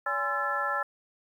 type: tone cluster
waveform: sine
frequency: 570 / 824 / 1036 / 1342 / 1734 Hz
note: C#5 / G#5 / C6 / E6 / A6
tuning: +48 / -14 / -17 / +31 / -26 cents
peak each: -36 / -35 / -36 / -30 / -32 dBFS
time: 0.06-0.83 s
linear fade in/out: 5 ms
effects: 10-bit